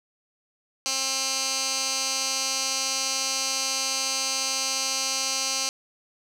15% pulse tone with band-pass filter, 265.9 Hz, C4, 28 cents sharp, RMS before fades -27 dBFS, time 0.86-5.69 s, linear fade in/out 0 ms, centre 5600 Hz, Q 2.2, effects none

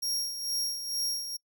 sawtooth tone with tremolo, 5588 Hz, F8, in tune, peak -25 dBFS, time 0.02-1.37 s, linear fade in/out 10 ms, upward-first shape sine, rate 2.2 Hz, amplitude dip 60%, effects noise-tail reverb RT60 0.1 s tail -26 dB re dry

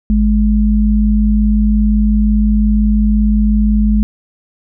sine tone pair together, 52.83 / 210.6 Hz, G#1 / G#3, +30 / +24 cents, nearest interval 2 octaves, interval 2394 cents, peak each -11 dBFS, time 0.1-4.03 s, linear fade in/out 0 ms, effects none

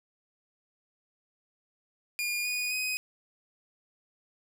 sawtooth tone with pitch steps, 2425 / 2466 / 2508 Hz, D#7 / D#7 / D#7, -45 / -16 / +13 cents, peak -26 dBFS, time 2.19-2.97 s, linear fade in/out 0 ms, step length 260 ms, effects none

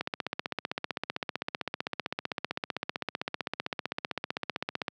click train, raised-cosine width 0.3 ms, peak -14 dBFS, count 77, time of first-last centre 0.01-4.882 s, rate 15.6 Hz, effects high-pass 150 Hz 12 dB/octave

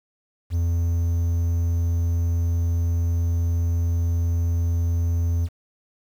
triangle tone, 84.7 Hz, E2, 48 cents sharp, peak -17 dBFS, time 0.5-5.49 s, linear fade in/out 50 ms, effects 8-bit

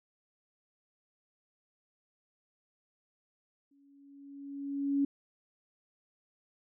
sine tone with exponential growth, 280 Hz, C#4, 18 cents sharp, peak -24 dBFS, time 3.71-5.05 s, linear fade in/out 5 ms, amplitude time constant 290 ms, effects none

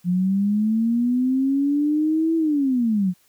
sine linear two-way sweep, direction up then down, 174.61 to 329.6 to 174.61 Hz, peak -17 dBFS, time 0.04-3.14 s, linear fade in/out 50 ms, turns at 2.36 s, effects white hiss -60 dBFS RMS until 3.28 s

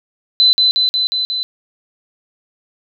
sine tone with echo, 4025 Hz, B7, 32 cents sharp, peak -7 dBFS, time 0.4-0.53 s, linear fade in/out 0 ms, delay 180 ms, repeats 5, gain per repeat -2 dB, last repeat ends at 1.43 s, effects none

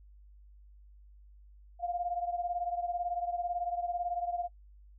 sine beating tone pair, 698.5 / 716.5 Hz, F5 / F5, 0 / +44 cents, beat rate 18 Hz, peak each -33 / -37 dBFS, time 1.79-4.49 s, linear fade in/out 50 ms, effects noise-tail reverb RT60 0.1 s tail -23 dB re dry + added 50 Hz sine -53 dBFS peak until 4.98 s

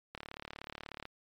click train, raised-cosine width 0.3 ms, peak -26 dBFS, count 34, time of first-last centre 0.15-1.054 s, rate 36.5 Hz, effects MP3 96 kbps

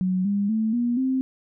sine tone with pitch steps, 185 / 201.7 / 220 / 239.9 / 261.6 Hz, F#3 / G3 / A3 / A#3 / C4, 0 / +50 / 0 / +50 / 0 cents, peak -20 dBFS, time 0.01-1.21 s, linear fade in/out 0 ms, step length 240 ms, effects none

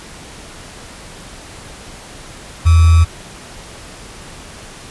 sine tone with sample-and-hold, 82.8 Hz, E2, 8 cents sharp, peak -5 dBFS, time 2.65-3.05 s, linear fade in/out 20 ms, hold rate 1225 Hz, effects pink hiss -35 dBFS RMS until 4.9 s + resampled to 24000 Hz

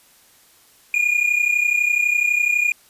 triangle tone pair together, 2424 / 2456 Hz, D#7 / D#7, -46 / -23 cents, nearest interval unison, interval 23 cents, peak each -16 / -19 dBFS, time 0.94-2.72 s, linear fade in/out 2 ms, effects white hiss -53 dBFS RMS until 2.89 s + resampled to 32000 Hz

